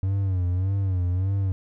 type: tone with vibrato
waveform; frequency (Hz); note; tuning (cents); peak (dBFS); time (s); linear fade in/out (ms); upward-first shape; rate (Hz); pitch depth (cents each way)
triangle; 93.6; F#2; +20; -19; 0.03-1.52; 0; sine; 1.7; 95
effects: none